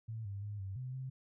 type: tone with pitch steps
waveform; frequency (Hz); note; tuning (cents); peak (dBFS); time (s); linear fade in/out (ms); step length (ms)
sine; 111.9 / 99.5 / 103.5 / 96.4 / 127.8 / 131; A2 / G2 / G#2 / G2 / C3 / C3; +30 / +26 / -5 / -28 / -40 / +2; -39; 0.08-1.1; 10; 170
effects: none